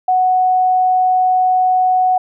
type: tone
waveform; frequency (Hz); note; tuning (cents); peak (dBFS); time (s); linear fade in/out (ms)
sine; 740; F#5; 0; -10; 0.08-2.18; 5
effects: none